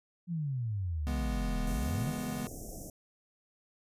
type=exponential two-way sweep; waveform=sine; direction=down then up; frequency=180 to 36.32 to 180 Hz; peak=-31 dBFS; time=0.27-2.15 s; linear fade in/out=50 ms; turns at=1.65 s
type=chord; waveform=square; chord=C# minor seventh; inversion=none; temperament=equal; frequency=138.59 / 164.81 / 207.7 / 246.9 Hz; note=C#3 / E3 / G#3 / B3; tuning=0 / 0 / 0 / 0 cents; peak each=-44 / -43 / -40 / -39 dBFS; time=1.07-2.47 s; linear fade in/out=0 ms
type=band-stop noise; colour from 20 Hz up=pink; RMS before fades=-44 dBFS; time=1.67-2.9 s; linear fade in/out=2 ms; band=740 to 5500 Hz; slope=96 dB/octave
effects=resampled to 32000 Hz